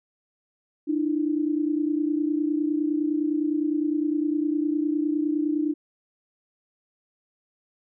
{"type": "tone pair together", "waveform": "sine", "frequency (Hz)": [298.8, 328.6], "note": ["D4", "E4"], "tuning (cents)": [30, -5], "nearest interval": "major second", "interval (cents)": 165, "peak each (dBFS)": [-23, -27], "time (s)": [0.87, 5.74], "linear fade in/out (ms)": 20, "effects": []}